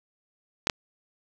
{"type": "clicks", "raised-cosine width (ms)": 0.2, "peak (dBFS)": -5, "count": 2, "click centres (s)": [0.671, 0.698], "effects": []}